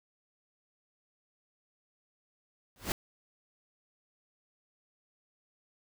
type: noise with exponential growth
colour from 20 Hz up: pink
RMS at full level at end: -27 dBFS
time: 2.76-2.92 s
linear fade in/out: 1 ms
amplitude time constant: 34 ms
effects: none